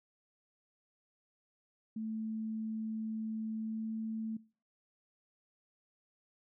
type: tone with pitch glide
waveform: sine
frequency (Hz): 220 to 221.4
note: A3 to A3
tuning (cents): 0 to +11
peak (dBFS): -36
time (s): 1.96-4.37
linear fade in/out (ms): 5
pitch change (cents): +11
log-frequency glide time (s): 3.56-3.91
effects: noise-tail reverb RT60 0.4 s tail -22 dB re dry